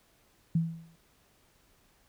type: tone with exponential decay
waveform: sine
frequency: 164.81 Hz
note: E3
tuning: in tune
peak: -21 dBFS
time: 0.55-0.96 s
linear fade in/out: 5 ms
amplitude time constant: 88 ms
effects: pink hiss -66 dBFS RMS until 2.08 s